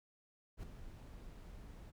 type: noise with ADSR envelope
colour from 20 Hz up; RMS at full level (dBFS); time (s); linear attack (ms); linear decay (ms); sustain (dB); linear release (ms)
brown; -43; 0.57-1.92; 62; 5; -9; 32
effects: none